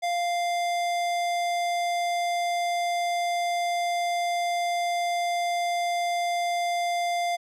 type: tone with hard clipping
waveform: sine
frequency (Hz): 697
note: F5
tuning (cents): -4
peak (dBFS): -26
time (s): 0.02-7.37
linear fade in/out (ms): 20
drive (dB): 18
effects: none